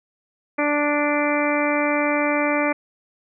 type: harmonic tone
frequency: 293.5 Hz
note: D4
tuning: 1 cent flat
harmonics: 1 / 2 / 3 / 4 / 5 / 6 / 7 / 8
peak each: -23 / -23 / -28 / -28 / -31 / -32 / -28 / -27 dBFS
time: 0.58-2.73 s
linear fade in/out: 10 ms
effects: none